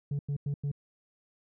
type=tone bursts; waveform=sine; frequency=142.8 Hz; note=D3; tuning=48 cents flat; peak=-26 dBFS; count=4; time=0.11-0.716 s; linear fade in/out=5 ms; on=81 ms; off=94 ms; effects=tanh soft clip ceiling -28 dBFS